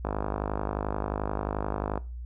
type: click train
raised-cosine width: 1 ms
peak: -15 dBFS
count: 100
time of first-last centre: 0.05-1.976 s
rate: 51.4 Hz
effects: noise-tail reverb RT60 0.3 s tail -20 dB re dry + added 60 Hz sine -35 dBFS peak until 2.25 s